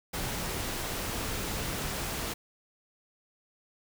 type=noise; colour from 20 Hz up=pink; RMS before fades=-34 dBFS; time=0.13-2.34 s; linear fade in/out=10 ms; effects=none